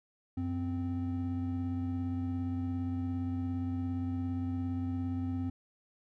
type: tone pair together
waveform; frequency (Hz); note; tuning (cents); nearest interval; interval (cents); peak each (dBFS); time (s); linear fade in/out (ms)
triangle; 92.42 / 259.9; F#2 / C4; -1 / -11; octave + tritone; 1790; -33 / -32; 0.37-5.5; 5
effects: none